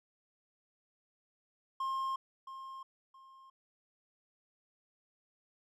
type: tone with echo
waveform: triangle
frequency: 1065 Hz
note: C6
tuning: 30 cents sharp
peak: -31 dBFS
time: 1.8-2.16 s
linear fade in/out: 5 ms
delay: 670 ms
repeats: 2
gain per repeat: -11 dB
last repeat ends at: 3.5 s
effects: none